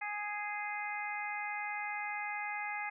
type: harmonic tone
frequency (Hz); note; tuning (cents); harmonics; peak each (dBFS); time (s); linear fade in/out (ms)
415.3; G#4; 0; 2 / 3 / 4 / 5 / 6; -40 / -47 / -44 / -40 / -45; 0.01-2.9; 10
effects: none